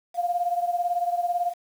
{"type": "beating tone pair", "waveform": "sine", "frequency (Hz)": [698.5, 716.5], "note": ["F5", "F5"], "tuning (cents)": [0, 44], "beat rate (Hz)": 18, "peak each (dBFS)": [-24, -28], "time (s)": [0.14, 1.54], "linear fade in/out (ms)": 50, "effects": ["8-bit"]}